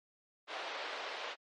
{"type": "band-pass noise", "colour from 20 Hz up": "pink", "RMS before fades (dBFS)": -42, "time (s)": [0.47, 1.36], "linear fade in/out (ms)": 50, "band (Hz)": [480, 4100], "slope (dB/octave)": 24, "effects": ["MP3 48 kbps"]}